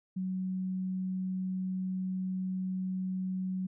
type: tone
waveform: sine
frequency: 186.5 Hz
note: F#3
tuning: 14 cents sharp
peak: -31 dBFS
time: 0.16-3.67 s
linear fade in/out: 10 ms
effects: none